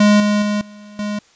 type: tone with level steps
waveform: square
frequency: 207.8 Hz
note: G#3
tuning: 1 cent sharp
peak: -9 / -14 / -17 / -37 / -21 dBFS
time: 0-1.19 s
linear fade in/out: 5 ms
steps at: 0.2 / 0.42 / 0.61 / 0.99 s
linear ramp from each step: 2 ms
effects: white hiss -52 dBFS RMS until 1.35 s + resampled to 16000 Hz